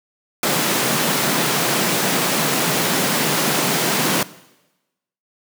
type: high-pass noise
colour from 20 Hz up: pink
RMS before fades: -19 dBFS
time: 0.43-4.23 s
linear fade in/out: 2 ms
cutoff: 140 Hz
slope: 48 dB/octave
effects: noise-tail reverb RT60 1.0 s tail -19 dB re dry